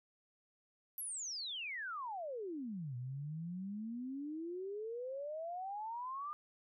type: exponential two-way sweep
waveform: sine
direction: down then up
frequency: 11990 to 120.3 to 1219 Hz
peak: -40 dBFS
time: 0.98-6.33 s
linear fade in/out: 0 ms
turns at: 2.96 s
effects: none